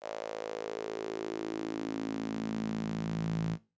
sawtooth tone with high-pass filter sweep, 54.6 Hz, A1, 13 cents flat, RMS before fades -36 dBFS, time 0.01-3.58 s, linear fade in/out 50 ms, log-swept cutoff 590 to 150 Hz, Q 4.6, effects noise-tail reverb RT60 0.3 s tail -20 dB re dry + resampled to 16000 Hz

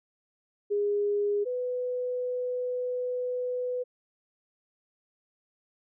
sine tone pair in turn, 410.2 / 498 Hz, G#4 / B4, -21 / +14 cents, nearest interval minor third, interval 335 cents, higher second, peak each -24 / -28 dBFS, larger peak first, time 0.7-1.45 / 1.45-3.84 s, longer second, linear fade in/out 20 ms, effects none

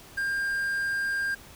triangle tone with quantisation, 1600 Hz, G6, 35 cents sharp, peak -24 dBFS, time 0.17-1.35 s, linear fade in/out 10 ms, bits 8, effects pink hiss -49 dBFS RMS until 1.55 s

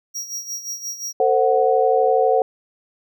square tone with tremolo, 5680 Hz, F8, 28 cents sharp, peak -25 dBFS, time 0.14-1.13 s, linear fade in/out 20 ms, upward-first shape sine, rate 5.7 Hz, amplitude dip 70%
sine chord, F# diminished, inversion first, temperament equal with one note detuned, 451.1 / 523.3 / 740 Hz, A4 / C5 / F#5, +43 / 0 / 0 cents, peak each -18 dBFS, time 1.2-2.42 s, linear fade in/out 2 ms
effects none

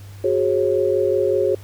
sine chord, F# suspended second, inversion none, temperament equal with one note detuned, 370 / 415.3 / 542.6 Hz, F#4 / G#4 / C#5, 0 / 0 / -37 cents, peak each -20 dBFS, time 0.24-1.55 s, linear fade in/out 5 ms, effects added 99 Hz sine -36 dBFS peak until 1.63 s + pink hiss -48 dBFS RMS until 1.63 s

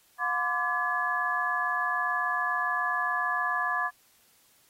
sine tone cluster, 718 / 1021 / 1168 / 1702 Hz, F5 / C6 / D6 / G#6, +48 / -43 / -10 / +42 cents, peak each -34 / -32 / -31 / -29 dBFS, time 0.18-3.91 s, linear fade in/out 50 ms, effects white hiss -63 dBFS RMS until 4.69 s + AAC 48 kbps

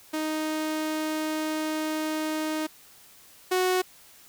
sawtooth tone pair in turn, 311.1 / 368.4 Hz, D#4 / F#4, 0 / -7 cents, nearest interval minor third, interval 293 cents, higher second, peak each -23 / -18 dBFS, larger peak second, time 0.13-2.67 / 3.51-3.82 s, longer first, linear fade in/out 10 ms, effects white hiss -53 dBFS RMS until 4.28 s

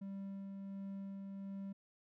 triangle tone with tremolo, 196 Hz, G3, in tune, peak -40 dBFS, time 0.01-1.73 s, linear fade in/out 10 ms, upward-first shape sine, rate 1.4 Hz, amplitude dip 25%, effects none

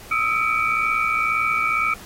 sine tone cluster, 1264 / 1326 / 2286 / 2401 Hz, D#6 / E6 / D7 / D7, +27 / +10 / -47 / +38 cents, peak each -23 / -25 / -22 / -27 dBFS, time 0.11-1.94 s, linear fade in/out 5 ms, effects pink hiss -42 dBFS RMS until 2.05 s + AAC 48 kbps

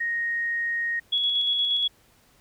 sine tone, 1867 Hz, A#6, 2 cents sharp, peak -24 dBFS, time 0-1 s, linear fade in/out 10 ms
sine tone with tremolo, 3360 Hz, G#7, 19 cents sharp, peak -20 dBFS, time 1.12-1.88 s, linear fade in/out 10 ms, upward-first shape square, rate 8.5 Hz, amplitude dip 25%
effects pink hiss -60 dBFS RMS until 2.4 s

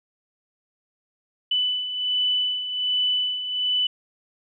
sine beating tone pair, 2989 / 2990.3 Hz, F#7 / F#7, +17 / +18 cents, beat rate 1.3 Hz, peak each -29 / -22 dBFS, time 1.51-3.87 s, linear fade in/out 5 ms, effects none

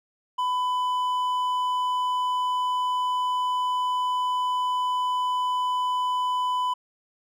sine tone with hard clipping, 1000 Hz, B5, 21 cents sharp, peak -24 dBFS, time 0.38-6.74 s, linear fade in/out 10 ms, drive 5 dB, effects none

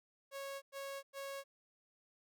sawtooth tone bursts, 551 Hz, C#5, 11 cents flat, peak -39 dBFS, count 3, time 0.31-1.44 s, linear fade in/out 50 ms, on 310 ms, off 100 ms, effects none

